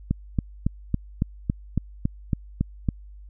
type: click train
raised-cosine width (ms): 5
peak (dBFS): -9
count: 11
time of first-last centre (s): 0.11-2.888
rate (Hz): 3.6
effects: added 50 Hz sine -41 dBFS peak until 3.29 s